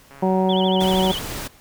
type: click train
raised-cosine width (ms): 0.5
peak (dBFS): -29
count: 115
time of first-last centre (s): 0.11-0.936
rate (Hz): 138
type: harmonic tone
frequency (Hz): 187.7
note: F#3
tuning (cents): +25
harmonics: 1 / 2 / 3 / 4 / 5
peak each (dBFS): -19 / -22 / -24 / -25 / -26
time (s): 0.22-1.12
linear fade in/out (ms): 10
type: tone with vibrato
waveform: sine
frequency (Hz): 3199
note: G7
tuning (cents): +34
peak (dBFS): -25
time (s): 0.49-1.19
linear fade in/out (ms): 5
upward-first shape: sine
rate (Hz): 13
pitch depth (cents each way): 150
type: noise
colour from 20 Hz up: pink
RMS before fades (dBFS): -30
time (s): 0.8-1.48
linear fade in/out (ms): 10
effects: pink hiss -51 dBFS RMS until 1.6 s